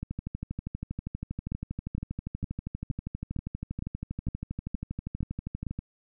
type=two click trains; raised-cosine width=5 ms; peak=-20 / -21 dBFS; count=10 / 73; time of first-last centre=1.52-5.667 / 0.03-5.79 s; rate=2.17 / 12.5 Hz; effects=none